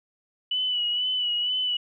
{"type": "tone with vibrato", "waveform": "sine", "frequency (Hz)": 2960, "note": "F#7", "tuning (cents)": 0, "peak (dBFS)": -23, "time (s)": [0.51, 1.77], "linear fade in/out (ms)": 5, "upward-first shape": "sine", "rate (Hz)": 2.1, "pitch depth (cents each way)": 39, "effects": []}